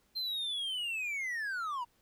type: linear sweep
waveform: triangle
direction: down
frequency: 4170 to 923 Hz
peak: -32 dBFS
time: 0.15-1.85 s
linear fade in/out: 20 ms
effects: pink hiss -71 dBFS RMS until 2.01 s